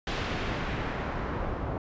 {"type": "noise with low-pass filter sweep", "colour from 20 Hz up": "pink", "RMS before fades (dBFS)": -32, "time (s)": [0.07, 1.78], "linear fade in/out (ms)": 2, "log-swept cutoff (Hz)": [3700, 930], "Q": 0.93, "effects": ["resampled to 16000 Hz"]}